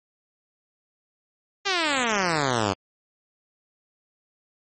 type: exponential sweep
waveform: 5% pulse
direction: down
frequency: 410.8 to 92.5 Hz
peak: -10 dBFS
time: 1.65-2.74 s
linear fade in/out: 20 ms
effects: MP3 32 kbps